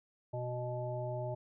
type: harmonic tone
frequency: 123.47 Hz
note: B2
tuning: in tune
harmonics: 1 / 3 / 5 / 7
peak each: -38 / -45 / -39 / -46 dBFS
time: 0.33-1.35 s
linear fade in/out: 10 ms
effects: none